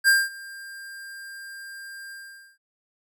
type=tone with ADSR envelope; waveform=square; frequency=1596 Hz; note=G6; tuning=31 cents sharp; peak=-14 dBFS; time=0.04-2.58 s; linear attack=40 ms; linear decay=210 ms; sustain=-24 dB; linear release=460 ms; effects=none